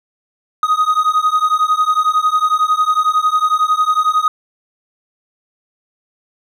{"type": "beating tone pair", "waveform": "triangle", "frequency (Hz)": [1244.5, 1255.5], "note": ["D#6", "D#6"], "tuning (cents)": [0, 15], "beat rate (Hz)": 11, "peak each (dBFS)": -13, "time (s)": [0.63, 4.28], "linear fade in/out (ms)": 2, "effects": []}